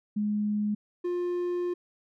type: tone pair in turn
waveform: sine / triangle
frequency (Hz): 209.1 / 353.6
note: G#3 / F4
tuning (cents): +12 / +22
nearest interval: major sixth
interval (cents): 910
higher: second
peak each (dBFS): -25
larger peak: neither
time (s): 0.16-0.75 / 1.04-1.74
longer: second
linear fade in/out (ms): 10
effects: none